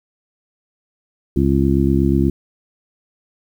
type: harmonic tone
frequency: 68.3 Hz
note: C#2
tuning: 25 cents flat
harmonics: 1 / 2 / 3 / 4 / 5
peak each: -19 / -19 / -19 / -19 / -19 dBFS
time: 1.36-2.3 s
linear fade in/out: 5 ms
effects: 8-bit